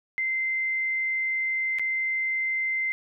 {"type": "tone with dropouts", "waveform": "sine", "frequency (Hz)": 2078, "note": "C7", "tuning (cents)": -12, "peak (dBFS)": -24, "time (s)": [0.18, 2.92], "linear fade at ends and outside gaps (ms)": 0, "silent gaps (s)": [1.786, 1.795], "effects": []}